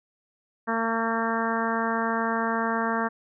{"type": "harmonic tone", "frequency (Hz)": 227.2, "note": "A#3", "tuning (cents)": -44, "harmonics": [1, 2, 3, 4, 5, 6, 7, 8], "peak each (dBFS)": [-29, -32, -32, -31, -31, -34, -32, -36], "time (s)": [0.67, 3.09], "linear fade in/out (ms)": 20, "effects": []}